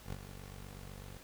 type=tone with ADSR envelope; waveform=15% pulse; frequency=48 Hz; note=G1; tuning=36 cents flat; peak=-31 dBFS; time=0.04-1.18 s; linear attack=84 ms; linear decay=33 ms; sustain=-10 dB; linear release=4 ms; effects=pink hiss -56 dBFS RMS until 1.23 s